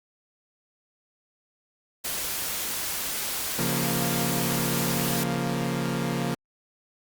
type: noise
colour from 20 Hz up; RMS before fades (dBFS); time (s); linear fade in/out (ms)
white; -30; 2.04-5.24; 10
type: chord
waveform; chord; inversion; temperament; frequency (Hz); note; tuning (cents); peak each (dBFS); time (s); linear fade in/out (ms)
sawtooth; Bb minor; first; equal; 138.59 / 174.61 / 233.1; Db3 / F3 / Bb3; 0 / 0 / 0; -26; 3.58-6.35; 10
effects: Opus 48 kbps